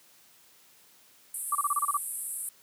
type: band-pass noise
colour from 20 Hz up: white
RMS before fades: -36 dBFS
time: 1.34-2.49 s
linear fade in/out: 2 ms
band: 8200 to 12000 Hz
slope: 96 dB/octave
type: tone bursts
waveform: sine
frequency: 1163 Hz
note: D6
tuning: 17 cents flat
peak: -23 dBFS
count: 8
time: 1.52-1.972 s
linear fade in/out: 5 ms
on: 32 ms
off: 28 ms
effects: white hiss -59 dBFS RMS until 2.62 s + high-pass 100 Hz 12 dB/octave

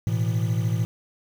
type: chord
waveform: triangle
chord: A suspended second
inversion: none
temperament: equal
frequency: 110 / 123.47 / 164.81 Hz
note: A2 / B2 / E3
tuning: 0 / 0 / 0 cents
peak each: -21 / -26 / -26 dBFS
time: 0.07-0.85 s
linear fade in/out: 0 ms
effects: 7-bit

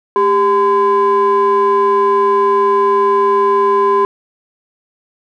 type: ring-modulated tone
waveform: triangle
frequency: 311.1 Hz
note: D#4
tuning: in tune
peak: -4 dBFS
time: 0.16-4.05 s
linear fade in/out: 0 ms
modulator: 709 Hz
effects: none

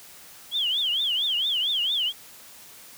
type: tone with vibrato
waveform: sine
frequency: 3200 Hz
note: G7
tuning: 35 cents sharp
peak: -22 dBFS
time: 0.51-2.13 s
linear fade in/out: 50 ms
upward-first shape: triangle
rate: 4.4 Hz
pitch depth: 240 cents each way
effects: white hiss -47 dBFS RMS until 2.97 s + high-pass 60 Hz 12 dB/octave

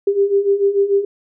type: beating tone pair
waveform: sine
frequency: 394 / 400.8 Hz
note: G4 / G4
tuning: +9 / +38 cents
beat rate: 6.8 Hz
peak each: -18 / -14 dBFS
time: 0.07-1.05 s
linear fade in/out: 5 ms
effects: none

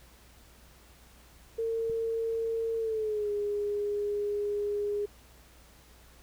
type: tone with pitch glide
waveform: sine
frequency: 454.1 to 411.6 Hz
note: A#4 to G#4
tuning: -45 to -16 cents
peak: -28 dBFS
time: 1.58-5.06 s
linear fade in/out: 10 ms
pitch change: -171 cents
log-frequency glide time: 2.77-3.31 s
type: click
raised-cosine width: 5 ms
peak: -32 dBFS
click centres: 1.898 s
effects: added 60 Hz sine -57 dBFS peak until 6.22 s + pink hiss -58 dBFS RMS until 6.22 s

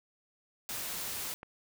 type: noise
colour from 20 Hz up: white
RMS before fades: -38 dBFS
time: 0.69-1.34 s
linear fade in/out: 0 ms
type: click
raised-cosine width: 0.5 ms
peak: -30 dBFS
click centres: 1.431 s
effects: none

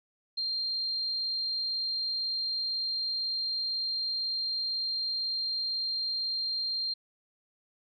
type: tone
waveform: sine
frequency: 4186 Hz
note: C8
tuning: in tune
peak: -29 dBFS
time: 0.37-6.94 s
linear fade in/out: 10 ms
effects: none

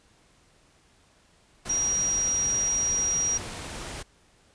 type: tone in noise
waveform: sine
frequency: 5730 Hz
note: F8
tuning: 44 cents sharp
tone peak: -23 dBFS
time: 1.69-3.38 s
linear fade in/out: 10 ms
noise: pink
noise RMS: -37 dBFS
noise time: 1.65-4.03 s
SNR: +11 dB
effects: pink hiss -61 dBFS RMS until 4.54 s + resampled to 22050 Hz

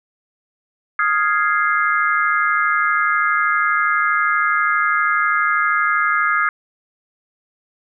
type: chord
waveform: sine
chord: F minor seventh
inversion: third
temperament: equal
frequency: 1244.5 / 1396.9 / 1661.2 / 2093 Hz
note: Eb6 / F6 / Ab6 / C7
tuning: 0 / 0 / 0 / 0 cents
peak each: -18 / -21 / -20 / -23 dBFS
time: 0.99-6.49 s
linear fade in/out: 2 ms
effects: none

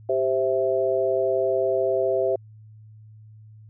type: chord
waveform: sine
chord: C major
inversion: second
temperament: equal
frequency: 392 / 523.3 / 659.3 Hz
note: G4 / C5 / E5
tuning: 0 / 0 / 0 cents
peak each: -24 dBFS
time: 0.09-2.36 s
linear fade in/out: 5 ms
effects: added 108 Hz sine -44 dBFS peak until 3.69 s

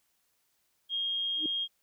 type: tone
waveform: sine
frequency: 3242 Hz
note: G#7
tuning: 42 cents flat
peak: -29 dBFS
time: 0.89-1.68 s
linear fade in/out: 50 ms
type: tone with exponential growth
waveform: sine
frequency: 310 Hz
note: D#4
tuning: 6 cents flat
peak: -29 dBFS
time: 1.35-1.46 s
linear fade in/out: 2 ms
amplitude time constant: 22 ms
effects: white hiss -74 dBFS RMS until 1.82 s

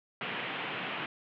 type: band-pass noise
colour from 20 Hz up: white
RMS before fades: -37 dBFS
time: 0.21-1.06 s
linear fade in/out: 2 ms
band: 120 to 3100 Hz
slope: 48 dB/octave
effects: none

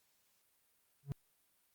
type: tone with exponential growth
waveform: triangle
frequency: 140 Hz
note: C#3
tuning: 18 cents sharp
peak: -30 dBFS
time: 1.03-1.12 s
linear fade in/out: 0 ms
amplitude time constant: 19 ms
effects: white hiss -75 dBFS RMS until 1.74 s + Opus 48 kbps

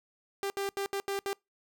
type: tone bursts at uneven times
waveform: sawtooth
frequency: 396 Hz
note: G4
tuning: 18 cents sharp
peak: -27 dBFS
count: 6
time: 0.43-0.5 / 0.57-0.69 / 0.77-0.86 / 0.93-1 / 1.08-1.19 / 1.26-1.33 s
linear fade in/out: 0 ms
effects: noise-tail reverb RT60 0.2 s tail -26 dB re dry

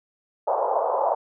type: band-pass noise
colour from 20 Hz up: pink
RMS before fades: -23 dBFS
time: 0.47-1.15 s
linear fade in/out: 10 ms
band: 500 to 1000 Hz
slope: 48 dB/octave
effects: none

